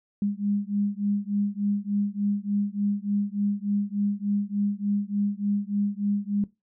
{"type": "beating tone pair", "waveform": "sine", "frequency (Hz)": [201.8, 205.2], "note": ["G#3", "G#3"], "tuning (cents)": [-49, -21], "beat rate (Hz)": 3.4, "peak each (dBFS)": -27, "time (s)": [0.22, 6.44], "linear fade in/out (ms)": 2, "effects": ["noise-tail reverb RT60 0.2 s tail -18 dB re dry"]}